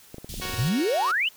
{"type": "clicks", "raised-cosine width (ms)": 2, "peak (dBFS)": -25, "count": 9, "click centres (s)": [0.144, 0.183, 0.245, 0.341, 0.399, 0.453, 0.496, 0.541, 0.59]}
{"type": "band-stop noise", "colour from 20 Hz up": "pink", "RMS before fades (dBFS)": -36, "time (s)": [0.29, 0.69], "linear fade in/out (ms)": 2, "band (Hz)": [240, 3100], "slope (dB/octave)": 24}
{"type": "chord", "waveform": "5% pulse", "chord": "F# major", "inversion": "none", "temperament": "equal", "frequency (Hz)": [370, 466.2, 554.4], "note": ["F#4", "A#4", "C#5"], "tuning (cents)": [0, 0, 0], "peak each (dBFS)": [-22, -27, -26], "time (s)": [0.41, 1.12], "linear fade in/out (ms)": 10}
{"type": "exponential sweep", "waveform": "sine", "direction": "up", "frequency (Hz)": [103.8, 3136], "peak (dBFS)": -21, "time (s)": [0.58, 1.29], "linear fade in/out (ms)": 10}
{"effects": ["white hiss -52 dBFS RMS until 1.36 s"]}